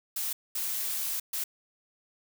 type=noise bursts at uneven times; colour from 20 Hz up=blue; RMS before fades=-32 dBFS; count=3; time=0.16-0.33 / 0.55-1.2 / 1.33-1.44 s; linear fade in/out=5 ms; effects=none

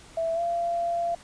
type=tone with pitch glide; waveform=sine; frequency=659.3 to 685.7 Hz; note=E5 to F5; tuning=0 to -32 cents; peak=-24 dBFS; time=0.17-1.15 s; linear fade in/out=5 ms; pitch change=+68 cents; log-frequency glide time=0.34-0.41 s; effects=pink hiss -50 dBFS RMS until 1.23 s + resampled to 22050 Hz

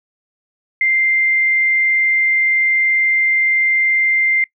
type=tone; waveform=sine; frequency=2093 Hz; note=C7; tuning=in tune; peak=-12 dBFS; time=0.81-4.44 s; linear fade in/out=2 ms; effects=noise-tail reverb RT60 0.1 s tail -22 dB re dry

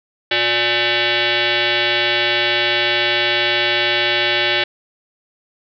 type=tone with frequency modulation; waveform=sine; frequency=587.3 Hz; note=D5; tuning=in tune; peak=-14 dBFS; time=0.31-4.64 s; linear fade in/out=5 ms; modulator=474 Hz; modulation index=7.2; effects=none

